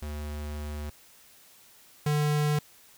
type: tone pair in turn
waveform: square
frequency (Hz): 74.5 / 149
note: D2 / D3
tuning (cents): +25 / +25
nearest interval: octave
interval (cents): 1200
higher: second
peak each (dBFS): -34 / -24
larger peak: second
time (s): 0.02-0.9 / 2.06-2.59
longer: first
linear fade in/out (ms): 5
effects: white hiss -56 dBFS RMS until 2.97 s